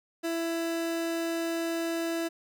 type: tone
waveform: 30% pulse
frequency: 332.4 Hz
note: E4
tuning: 15 cents sharp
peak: -26 dBFS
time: 0.23-2.29 s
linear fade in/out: 20 ms
effects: none